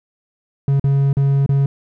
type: tone with dropouts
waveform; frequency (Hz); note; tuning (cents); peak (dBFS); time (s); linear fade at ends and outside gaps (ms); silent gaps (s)
triangle; 138.59; C#3; 0; -10; 0.68-1.66; 2; 0.797-0.841 / 1.13-1.169 / 1.462-1.492
effects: none